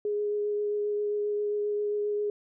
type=tone with vibrato; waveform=sine; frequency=415.3 Hz; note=G#4; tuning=in tune; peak=-26 dBFS; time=0.05-2.3 s; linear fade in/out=2 ms; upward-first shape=triangle; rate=7.5 Hz; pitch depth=12 cents each way; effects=none